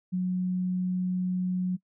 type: tone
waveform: sine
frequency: 182.7 Hz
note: F#3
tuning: 22 cents flat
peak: -25 dBFS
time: 0.12-1.77 s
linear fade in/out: 20 ms
effects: noise-tail reverb RT60 0.1 s tail -23 dB re dry